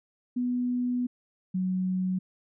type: tone pair in turn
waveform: sine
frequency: 246.9 / 185.35 Hz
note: B3 / F#3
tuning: 0 / +3 cents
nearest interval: perfect fourth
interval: 497 cents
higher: first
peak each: -25 dBFS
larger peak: neither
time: 0.36-1.07 / 1.54-2.19 s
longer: first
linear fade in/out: 10 ms
effects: none